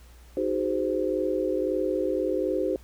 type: chord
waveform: sine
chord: Ab dominant seventh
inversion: second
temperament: just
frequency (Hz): 311.5 / 373.8 / 415.3 / 519.1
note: Eb4 / Gb4 / Ab4 / C5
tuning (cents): +2 / +18 / 0 / -14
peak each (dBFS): -30 / -28 / -32 / -28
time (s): 0.37-2.76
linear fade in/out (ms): 2
effects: added 60 Hz sine -48 dBFS peak until 2.83 s + pink hiss -57 dBFS RMS until 2.83 s